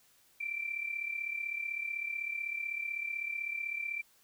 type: tone with amplitude modulation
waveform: sine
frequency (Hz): 2349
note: D7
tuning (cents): 0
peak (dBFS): -31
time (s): 0.4-4.02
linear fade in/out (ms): 10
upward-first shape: sine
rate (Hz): 35.9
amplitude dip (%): 70
effects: white hiss -66 dBFS RMS until 4.23 s